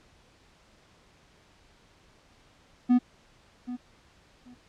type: tone with echo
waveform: triangle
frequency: 246.9 Hz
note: B3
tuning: in tune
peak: -15 dBFS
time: 2.89-2.99 s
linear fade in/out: 20 ms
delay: 780 ms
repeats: 2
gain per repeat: -15 dB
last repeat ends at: 4.55 s
effects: pink hiss -60 dBFS RMS until 4.68 s + low-pass 6000 Hz 12 dB/octave